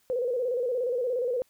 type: tone with vibrato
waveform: sine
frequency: 493.9 Hz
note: B4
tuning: in tune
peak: -25 dBFS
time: 0.1-1.42 s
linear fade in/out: 0 ms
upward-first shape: square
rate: 17 Hz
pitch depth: 70 cents each way
effects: white hiss -67 dBFS RMS until 1.49 s